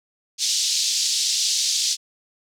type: band-pass noise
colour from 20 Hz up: white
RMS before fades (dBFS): -22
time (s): 0.38-1.97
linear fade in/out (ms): 50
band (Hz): 3700 to 6500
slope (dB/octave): 24
effects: none